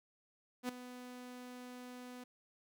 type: tone with ADSR envelope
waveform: sawtooth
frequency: 248.8 Hz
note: B3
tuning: 13 cents sharp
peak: -30 dBFS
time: 0.63-2.24 s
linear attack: 60 ms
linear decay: 4 ms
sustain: -14 dB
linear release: 7 ms
effects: none